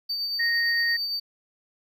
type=tone with tremolo; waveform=triangle; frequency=4600 Hz; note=D8; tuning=37 cents flat; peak=-24 dBFS; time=0.09-1.2 s; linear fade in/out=10 ms; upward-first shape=sine; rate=8.8 Hz; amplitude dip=30%
type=tone; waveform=sine; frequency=1864.7 Hz; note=A#6; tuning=in tune; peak=-22 dBFS; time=0.39-0.97 s; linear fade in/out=10 ms
effects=none